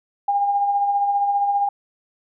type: tone with tremolo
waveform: sine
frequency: 807 Hz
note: G#5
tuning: 50 cents flat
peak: -15 dBFS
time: 0.28-1.69 s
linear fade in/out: 5 ms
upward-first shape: sine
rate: 15 Hz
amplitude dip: 40%
effects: none